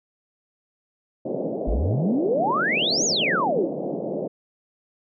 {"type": "band-pass noise", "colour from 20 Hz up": "white", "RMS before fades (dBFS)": -28, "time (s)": [1.25, 4.28], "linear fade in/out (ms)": 10, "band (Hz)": [150, 640], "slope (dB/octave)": 48}
{"type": "exponential two-way sweep", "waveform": "sine", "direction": "up then down", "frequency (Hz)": [45, 6970, 304], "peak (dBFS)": -20, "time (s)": [1.67, 3.66], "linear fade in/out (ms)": 10, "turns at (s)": 3.05}
{"effects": []}